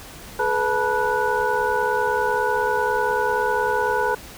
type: tone cluster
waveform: sine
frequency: 425.9 / 496 / 875 / 971 / 1476 Hz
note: G#4 / B4 / A5 / B5 / F#6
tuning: +44 / +7 / -10 / -30 / -5 cents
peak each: -25 dBFS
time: 0.39-4.15 s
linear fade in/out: 5 ms
effects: pink hiss -40 dBFS RMS until 4.37 s